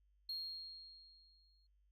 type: tone with exponential decay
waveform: sine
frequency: 4255 Hz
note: C8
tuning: 28 cents sharp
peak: -37 dBFS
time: 0.29-1.67 s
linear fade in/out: 5 ms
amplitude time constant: 300 ms
effects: tanh soft clip ceiling -39 dBFS + added 50 Hz sine -70 dBFS peak until 1.91 s